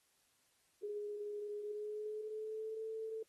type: tone with pitch glide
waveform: sine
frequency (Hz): 415.3 to 442.5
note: G#4 to A4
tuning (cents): 0 to +10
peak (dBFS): -40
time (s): 0.83-3.23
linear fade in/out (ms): 5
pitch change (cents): +110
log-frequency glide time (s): 1.55-2.85
effects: white hiss -75 dBFS RMS until 3.28 s + AAC 32 kbps